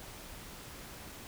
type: silence
effects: pink hiss -48 dBFS RMS until 1.27 s